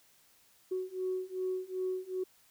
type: beating tone pair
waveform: sine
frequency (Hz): 370.2 / 372.8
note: F#4 / F#4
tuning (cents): +1 / +13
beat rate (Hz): 2.6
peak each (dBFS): -36 / -35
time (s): 0.71-2.24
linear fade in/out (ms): 10
effects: tanh soft clip ceiling -25 dBFS + white hiss -65 dBFS RMS until 2.5 s

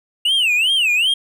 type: tone with vibrato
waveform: triangle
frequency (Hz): 2794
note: F7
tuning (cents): 0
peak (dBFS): -12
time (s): 0.25-1.14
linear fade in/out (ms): 5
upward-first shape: sine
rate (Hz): 2.6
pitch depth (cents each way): 250
effects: none

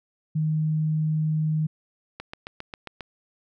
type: tone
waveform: sine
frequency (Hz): 155.56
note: D#3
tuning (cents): 0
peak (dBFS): -21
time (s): 0.35-1.67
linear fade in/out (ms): 10
type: click train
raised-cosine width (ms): 0.3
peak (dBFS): -19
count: 7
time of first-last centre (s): 2.2-3.008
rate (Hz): 7.43
effects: none

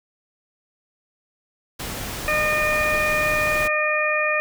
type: noise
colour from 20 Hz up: pink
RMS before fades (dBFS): -30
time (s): 1.79-3.68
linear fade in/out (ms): 10
type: harmonic tone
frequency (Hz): 609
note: D#5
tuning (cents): -37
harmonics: 1 / 2 / 3 / 4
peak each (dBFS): -24 / -26 / -24 / -23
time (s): 2.28-4.4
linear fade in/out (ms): 0
effects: none

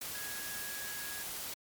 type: tone in noise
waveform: sine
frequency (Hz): 1661.2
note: G#6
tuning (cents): 0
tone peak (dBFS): -45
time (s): 0.14-1.23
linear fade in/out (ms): 5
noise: white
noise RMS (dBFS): -41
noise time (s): 0.01-1.54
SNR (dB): -7
effects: MP3 96 kbps

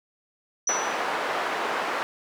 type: tone with exponential decay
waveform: sine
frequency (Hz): 5920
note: F#8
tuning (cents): 0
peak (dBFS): -20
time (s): 0.67-1.07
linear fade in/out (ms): 5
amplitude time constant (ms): 86
type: band-pass noise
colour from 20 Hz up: white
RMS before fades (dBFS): -28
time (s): 0.69-2.03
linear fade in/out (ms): 0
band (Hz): 450 to 1300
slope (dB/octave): 12
effects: none

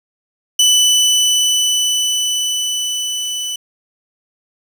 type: tone with level ramp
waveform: 25% pulse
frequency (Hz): 2987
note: F#7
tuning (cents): +16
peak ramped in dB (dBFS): -5 to -17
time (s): 0.59-3.56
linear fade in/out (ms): 5
effects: 7-bit

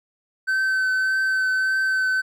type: tone with vibrato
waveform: triangle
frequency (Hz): 1533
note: G6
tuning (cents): -39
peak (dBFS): -17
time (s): 0.47-2.22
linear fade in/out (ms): 20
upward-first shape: triangle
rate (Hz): 1.7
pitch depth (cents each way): 16
effects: none

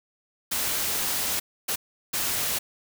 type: noise bursts at uneven times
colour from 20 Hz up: white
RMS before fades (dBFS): -27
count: 3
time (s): 0.51-1.4 / 1.68-1.76 / 2.13-2.59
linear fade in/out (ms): 10
effects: none

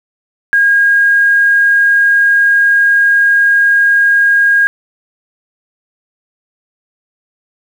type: tone with quantisation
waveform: sine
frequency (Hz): 1628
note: G#6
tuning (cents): -35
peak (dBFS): -6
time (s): 0.53-4.67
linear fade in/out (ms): 0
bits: 6
effects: none

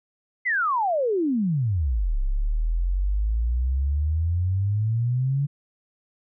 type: exponential two-way sweep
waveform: sine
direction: down then up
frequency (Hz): 2093 to 32.58 to 144.2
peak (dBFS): -20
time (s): 0.45-5.47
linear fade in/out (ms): 20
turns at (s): 2.19
effects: none

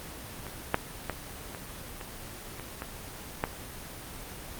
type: clicks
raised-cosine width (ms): 0.5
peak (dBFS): -23 / -7 / -15 / -22 / -22 / -24 / -19 / -11 / -27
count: 9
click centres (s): 0.467 / 0.744 / 1.097 / 1.548 / 2.012 / 2.597 / 2.821 / 3.439 / 4.318
effects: pink hiss -42 dBFS RMS until 4.59 s + Opus 24 kbps

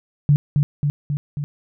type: tone with echo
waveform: sine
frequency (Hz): 145.2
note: D3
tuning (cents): -19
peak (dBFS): -10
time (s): 0.29-0.36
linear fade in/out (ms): 0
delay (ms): 270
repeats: 4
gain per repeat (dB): -3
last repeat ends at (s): 1.44
effects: none

